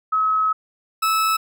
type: tone pair in turn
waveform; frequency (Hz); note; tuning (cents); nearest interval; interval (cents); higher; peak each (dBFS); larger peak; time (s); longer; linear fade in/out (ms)
sine / 40% pulse; 1283 / 1303.9; E6 / E6; -47 / -19; unison; 28; second; -16; neither; 0.12-0.53 / 1.02-1.37; first; 10
effects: none